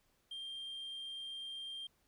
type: tone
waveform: sine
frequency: 3184 Hz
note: G7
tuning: 26 cents sharp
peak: -40 dBFS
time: 0.31-1.87 s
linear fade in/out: 5 ms
effects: tanh soft clip ceiling -41 dBFS + pink hiss -75 dBFS RMS until 2.07 s